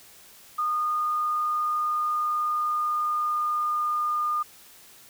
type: tone with pitch glide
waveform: sine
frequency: 1225 to 1214.4 Hz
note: D#6 to D#6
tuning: -27 to -42 cents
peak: -23 dBFS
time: 0.58-4.43 s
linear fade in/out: 10 ms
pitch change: -15 cents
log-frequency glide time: 0.83-4.18 s
effects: white hiss -51 dBFS RMS until 5.09 s